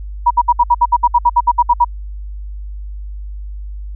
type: tone bursts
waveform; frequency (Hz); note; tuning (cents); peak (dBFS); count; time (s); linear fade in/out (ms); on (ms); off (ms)
sine; 960; B5; -49; -6; 15; 0.26-1.847; 10; 47; 63
effects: added 50 Hz sine -24 dBFS peak until 3.95 s